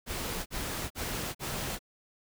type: noise bursts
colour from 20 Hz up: pink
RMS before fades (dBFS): -35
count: 4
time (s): 0.06-1.792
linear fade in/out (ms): 50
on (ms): 400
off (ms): 44
effects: none